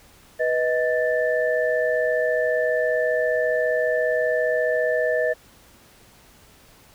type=tone cluster; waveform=sine; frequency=492.2 / 627 / 1764 Hz; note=B4 / D#5 / A6; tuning=-6 / +13 / +4 cents; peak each=-23 / -22 / -26 dBFS; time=0.39-5.34 s; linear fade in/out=20 ms; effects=pink hiss -52 dBFS RMS until 6.94 s